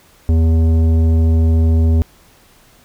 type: tone with tanh clipping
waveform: sine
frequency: 81.2 Hz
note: E2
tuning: 26 cents flat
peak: -11 dBFS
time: 0.29-2.02 s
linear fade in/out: 0 ms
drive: 12 dB
effects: pink hiss -49 dBFS RMS until 2.84 s